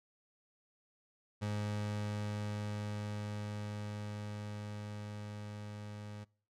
30% pulse tone with level ramp, 104.4 Hz, G#2, 10 cents sharp, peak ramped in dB -32 to -42 dBFS, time 1.41-6.25 s, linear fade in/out 20 ms, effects noise-tail reverb RT60 0.5 s tail -26 dB re dry + low-pass 8000 Hz 12 dB/octave

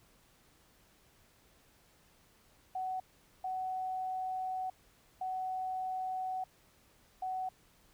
sine tone bursts at uneven times, 748 Hz, F#5, 19 cents sharp, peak -34 dBFS, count 4, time 2.75-3 / 3.44-4.7 / 5.21-6.44 / 7.22-7.49 s, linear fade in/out 5 ms, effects pink hiss -66 dBFS RMS until 7.93 s

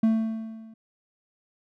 triangle tone with level ramp, 222.5 Hz, A3, 20 cents sharp, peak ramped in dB -14 to -43 dBFS, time 0.03-0.74 s, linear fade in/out 5 ms, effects none

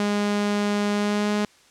sawtooth tone with pitch glide, 205.7 to 208.3 Hz, G#3 to G#3, -16 to +5 cents, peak -17 dBFS, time 0-1.45 s, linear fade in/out 2 ms, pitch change +21 cents, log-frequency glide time 0.92-1.31 s, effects white hiss -55 dBFS RMS until 1.7 s + low-pass 7000 Hz 12 dB/octave

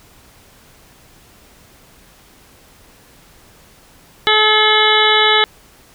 harmonic tone, 429.4 Hz, A4, 42 cents flat, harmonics 1 / 2 / 3 / 4 / 5 / 7 / 8 / 9, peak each -18 / -18 / -18 / -18 / -18 / -18 / -18 / -18 dBFS, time 4.27-5.44 s, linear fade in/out 0 ms, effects pink hiss -47 dBFS RMS until 5.94 s

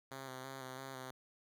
5% pulse tone with vibrato, 131.9 Hz, C3, 14 cents sharp, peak -34 dBFS, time 0.11-1.11 s, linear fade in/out 5 ms, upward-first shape square, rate 3 Hz, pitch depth 28 cents each way, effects none

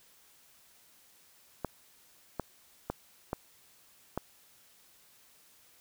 clicks, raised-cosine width 1 ms, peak -18 dBFS, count 5, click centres 1.647 / 2.397 / 2.9 / 3.331 / 4.176 s, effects white hiss -62 dBFS RMS until 5.8 s

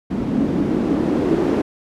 blue noise with low-pass filter sweep, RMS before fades -19 dBFS, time 0.1-1.62 s, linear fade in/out 10 ms, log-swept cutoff 230 to 350 Hz, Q 3, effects none

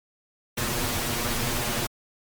pink noise with comb filter, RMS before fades -27 dBFS, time 0.57-1.87 s, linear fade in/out 10 ms, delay 8.4 ms, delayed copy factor +0.95, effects MP3 96 kbps

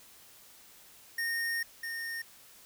square tone pair in turn, 1845 / 1836.7 Hz, A#6 / A#6, -18 / -26 cents, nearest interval unison, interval 8 cents, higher first, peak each -31 / -36 dBFS, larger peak first, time 1.18-1.63 / 1.83-2.22 s, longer first, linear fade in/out 5 ms, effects white hiss -56 dBFS RMS until 2.65 s

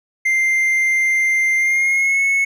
triangle tone with pitch glide, 2093 to 2197 Hz, C7 to C#7, 0 to -16 cents, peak -12 dBFS, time 0.25-2.45 s, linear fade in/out 10 ms, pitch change +84 cents, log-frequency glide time 1.57-2.22 s, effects none

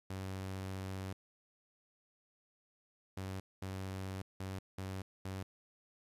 sawtooth tone bursts at uneven times, 95.2 Hz, F#2, 50 cents sharp, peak -36 dBFS, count 6, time 0.1-1.13 / 3.17-3.4 / 3.62-4.22 / 4.4-4.59 / 4.78-5.02 / 5.25-5.43 s, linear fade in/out 5 ms, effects resampled to 32000 Hz + 12-bit

